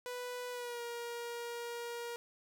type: tone with pitch glide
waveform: sawtooth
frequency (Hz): 493.9 to 473.2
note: B4 to A#4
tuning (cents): 0 to +26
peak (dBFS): -36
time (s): 0.06-2.16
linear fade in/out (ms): 0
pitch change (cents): -74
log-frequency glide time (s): 0.51-0.82
effects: none